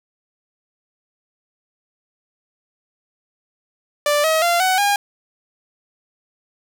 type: tone with pitch steps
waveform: sawtooth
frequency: 587.3 / 636.8 / 690.4 / 748.5 / 811.6 Hz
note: D5 / D#5 / F5 / F#5 / G#5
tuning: 0 / +40 / -20 / +20 / -40 cents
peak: -11 dBFS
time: 4.06-4.96 s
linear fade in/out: 2 ms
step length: 180 ms
effects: none